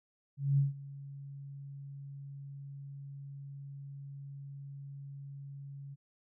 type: tone with ADSR envelope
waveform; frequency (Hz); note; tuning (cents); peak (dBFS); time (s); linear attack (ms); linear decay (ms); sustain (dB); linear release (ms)
sine; 139.5; C#3; +11; -23; 0.37-5.96; 210; 150; -20; 29
effects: none